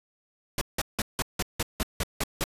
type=noise bursts; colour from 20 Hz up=pink; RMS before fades=-27 dBFS; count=10; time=0.58-2.44 s; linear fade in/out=2 ms; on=33 ms; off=170 ms; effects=resampled to 32000 Hz